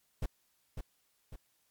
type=noise with echo; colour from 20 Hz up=brown; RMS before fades=-32 dBFS; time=0.22-0.26 s; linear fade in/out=5 ms; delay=550 ms; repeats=2; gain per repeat=-6 dB; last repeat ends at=1.36 s; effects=white hiss -74 dBFS RMS until 1.7 s + MP3 96 kbps